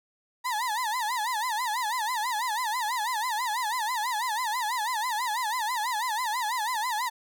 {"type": "tone with vibrato", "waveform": "35% pulse", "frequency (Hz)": 926, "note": "A#5", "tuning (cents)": -12, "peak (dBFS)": -25, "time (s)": [0.44, 7.1], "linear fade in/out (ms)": 20, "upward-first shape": "sine", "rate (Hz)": 6.1, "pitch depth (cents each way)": 180, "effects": []}